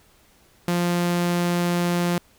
sawtooth tone, 174.6 Hz, F3, in tune, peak -16 dBFS, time 0.68-2.18 s, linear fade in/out 2 ms, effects pink hiss -57 dBFS RMS until 2.38 s

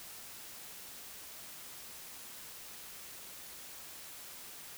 silence, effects white hiss -49 dBFS RMS until 4.77 s

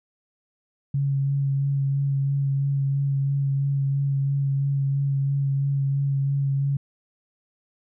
sine tone with vibrato, 138.59 Hz, C#3, in tune, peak -20 dBFS, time 0.94-6.77 s, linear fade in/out 5 ms, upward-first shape sine, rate 3 Hz, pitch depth 16 cents each way, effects none

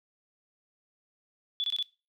sine tone bursts, 3445 Hz, A7, 37 cents flat, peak -27 dBFS, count 4, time 1.6-1.826 s, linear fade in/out 0 ms, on 40 ms, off 22 ms, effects noise-tail reverb RT60 0.3 s tail -20 dB re dry

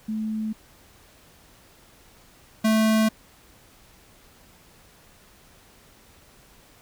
sine / square tone pair in turn, 217.6 / 219.2 Hz, A3 / A3, -19 / -6 cents, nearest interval unison, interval 13 cents, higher second, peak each -25 / -18 dBFS, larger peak second, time 0.08-0.53 / 2.64-3.09 s, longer neither, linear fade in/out 10 ms, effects pink hiss -54 dBFS RMS until 6.81 s

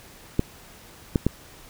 clicks, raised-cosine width 3 ms, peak -6 dBFS, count 3, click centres 0.394 / 1.158 / 1.266 s, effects pink hiss -48 dBFS RMS until 1.69 s

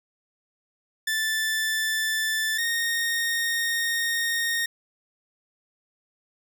sawtooth tone pair in turn, 1760 / 1852.6 Hz, A6 / A#6, 0 / -11 cents, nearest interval minor second, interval 89 cents, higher second, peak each -20 dBFS, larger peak neither, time 1.07-2.58 / 2.58-4.66 s, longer second, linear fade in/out 5 ms, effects none

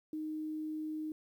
sine tone with quantisation, 310 Hz, D#4, 6 cents flat, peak -36 dBFS, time 0.13-1.12 s, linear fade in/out 2 ms, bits 11, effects none

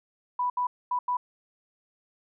sine tone bursts at uneven times, 987.8 Hz, B5, in tune, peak -24 dBFS, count 4, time 0.39-0.5 / 0.57-0.67 / 0.91-0.99 / 1.08-1.17 s, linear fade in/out 5 ms, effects none

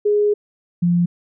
sine tone pair in turn, 415.3 / 174.06 Hz, G#4 / F3, 0 / -6 cents, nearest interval octave + minor third, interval 1506 cents, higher first, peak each -13 dBFS, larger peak neither, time 0.05-0.34 / 0.82-1.06 s, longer first, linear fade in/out 10 ms, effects none

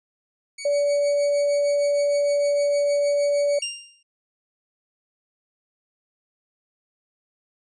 15% pulse tone with tremolo, 2247 Hz, C#7, 23 cents sharp, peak -25 dBFS, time 0.58-3.62 s, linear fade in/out 5 ms, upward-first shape triangle, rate 6.5 Hz, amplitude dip 75%
sine tone, 576 Hz, D5, 34 cents flat, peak -18 dBFS, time 0.65-3.59 s, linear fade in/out 5 ms
20% pulse tone with exponential decay, 2794 Hz, F7, in tune, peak -18 dBFS, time 3.62-4.03 s, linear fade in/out 5 ms, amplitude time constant 89 ms
effects resampled to 22050 Hz

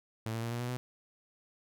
sawtooth tone with pitch steps, 111.6 / 114.14 / 116.74 / 119.4 / 122.12 / 124.91 Hz, A2 / A#2 / A#2 / A#2 / B2 / B2, +25 / -36 / +3 / +42 / -19 / +20 cents, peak -30 dBFS, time 0.26-0.77 s, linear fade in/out 0 ms, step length 85 ms, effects none

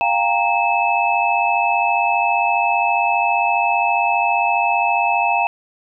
sine tone cluster, 703 / 798 / 930 / 2610 Hz, F5 / G5 / A#5 / E7, +11 / +31 / -4 / -18 cents, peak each -20 dBFS, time 0.01-5.47 s, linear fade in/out 0 ms, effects none

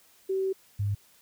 sine tone pair in turn, 382.9 / 101.42 Hz, G4 / G#2, -41 / -41 cents, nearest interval octave + major seventh, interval 2300 cents, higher first, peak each -25 / -25 dBFS, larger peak neither, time 0.29-0.53 / 0.79-0.95 s, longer first, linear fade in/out 10 ms, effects white hiss -60 dBFS RMS until 1.21 s

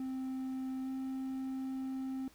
triangle tone with pitch glide, 261.6 to 263.9 Hz, C4 to C4, 0 to +15 cents, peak -34 dBFS, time 0-2.28 s, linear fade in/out 2 ms, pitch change +15 cents, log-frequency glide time 0.83-0.88 s, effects pink hiss -63 dBFS RMS until 2.34 s

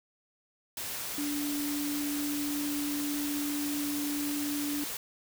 sine tone in noise, 290.6 Hz, D4, 18 cents flat, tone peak -31 dBFS, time 1.18-4.84 s, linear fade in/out 2 ms, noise white, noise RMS -37 dBFS, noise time 0.77-4.97 s, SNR +3 dB, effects none

